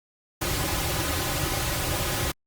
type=noise with comb filter; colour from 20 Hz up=pink; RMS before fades=-27 dBFS; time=0.41-2.32 s; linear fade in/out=10 ms; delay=4.4 ms; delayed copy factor=-0.8; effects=Opus 48 kbps